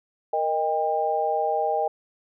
sine chord, Eb major, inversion second, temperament equal with one note detuned, 466.2 / 622.3 / 798.6 Hz, Bb4 / Eb5 / G5, 0 / 0 / +32 cents, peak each -28 / -26 / -24 dBFS, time 0.33-1.88 s, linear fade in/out 5 ms, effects none

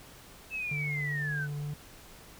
sine linear sweep, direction down, 2642 to 1480 Hz, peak -32 dBFS, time 0.5-1.48 s, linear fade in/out 50 ms
triangle tone with vibrato, 146.83 Hz, D3, in tune, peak -31 dBFS, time 0.71-1.74 s, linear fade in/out 5 ms, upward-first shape triangle, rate 2.1 Hz, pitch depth 16 cents each way
effects pink hiss -52 dBFS RMS until 2.39 s

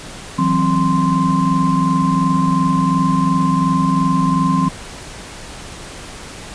sine tone cluster, 162.5 / 185.3 / 263.7 / 1042 Hz, E3 / F#3 / C4 / C6, -24 / +3 / +14 / -7 cents, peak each -18 dBFS, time 0.38-4.69 s, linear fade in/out 10 ms, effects pink hiss -33 dBFS RMS until 6.54 s + resampled to 22050 Hz

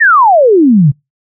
sine exponential sweep, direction down, 1900 to 130.81 Hz, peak -3 dBFS, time 0-0.92 s, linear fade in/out 20 ms, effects noise-tail reverb RT60 0.2 s tail -26 dB re dry

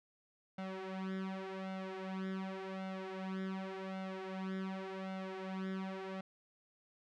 sawtooth tone with flanger, 190 Hz, F#3, 46 cents sharp, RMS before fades -42 dBFS, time 0.58-6.21 s, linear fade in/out 5 ms, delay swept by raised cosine 1.4 to 4.7 ms, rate 0.88 Hz, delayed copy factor +0.85, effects low-pass 3000 Hz 12 dB/octave

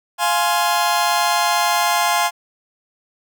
sawtooth chord, F minor, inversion none, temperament just, 698.5 / 838.1 / 1047.7 Hz, F5 / Ab5 / C6, 0 / +16 / +2 cents, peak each -16 dBFS, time 0.18-2.31 s, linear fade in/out 50 ms, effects none

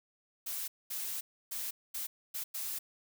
blue noise bursts at uneven times, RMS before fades -38 dBFS, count 6, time 0.46-0.68 / 0.9-1.21 / 1.51-1.71 / 1.94-2.07 / 2.34-2.44 / 2.54-2.79 s, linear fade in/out 10 ms, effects none

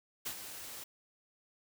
white noise with ADSR envelope, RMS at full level -37 dBFS, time 0.25-0.84 s, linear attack 16 ms, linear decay 73 ms, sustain -9 dB, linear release 7 ms, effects none

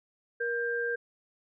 sine tone pair together, 472.7 / 1590 Hz, A#4 / G6, +24 / +24 cents, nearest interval octave + major sixth, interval 2100 cents, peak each -31 / -31 dBFS, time 0.4-0.96 s, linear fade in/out 10 ms, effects none

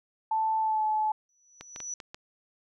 sine tone with pitch glide, 880 to 861.4 Hz, A5 to A5, 0 to -37 cents, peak -24 dBFS, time 0.31-1.12 s, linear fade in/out 5 ms, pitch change -37 cents, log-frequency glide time 0.6-0.84 s
sine tone with exponential growth, 5920 Hz, F#8, in tune, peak -31 dBFS, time 1.29-1.94 s, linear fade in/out 2 ms, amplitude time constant 140 ms
clicks, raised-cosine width 0.2 ms, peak -23 dBFS, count 5, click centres 1.61 / 1.761 / 1.803 / 2.002 / 2.145 s
effects none

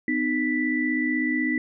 sine tone cluster, 252.1 / 308.2 / 1974 Hz, B3 / D#4 / B6, +36 / -16 / -1 cents, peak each -26 dBFS, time 0.08-1.58 s, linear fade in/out 2 ms, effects none

